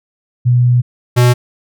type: tone pair in turn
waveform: sine / square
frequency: 122.9 / 122.9 Hz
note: B2 / B2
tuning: -8 / -8 cents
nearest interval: unison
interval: 0 cents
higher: neither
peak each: -7 dBFS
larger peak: neither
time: 0.45-0.82 / 1.16-1.34 s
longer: first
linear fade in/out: 20 ms
effects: none